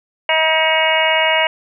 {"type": "harmonic tone", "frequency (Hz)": 318.2, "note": "D#4", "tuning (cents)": 39, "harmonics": [2, 3, 4, 5, 6, 7, 8, 9], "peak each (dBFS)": [-18, -19, -30, -25, -22, -18, -27, -19], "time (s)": [0.29, 1.47], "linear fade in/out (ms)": 2, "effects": []}